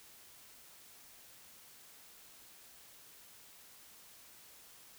silence, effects white hiss -58 dBFS RMS until 4.98 s

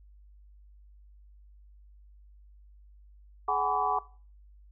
sine tone cluster, 422 / 748 / 829 / 999 / 1148 Hz, G#4 / F#5 / G#5 / B5 / D6, +28 / +19 / -3 / +20 / -40 cents, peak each -37 / -30 / -32 / -32 / -29 dBFS, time 3.48-3.99 s, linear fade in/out 5 ms, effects noise-tail reverb RT60 0.4 s tail -20 dB re dry + added 50 Hz sine -52 dBFS peak until 4.71 s

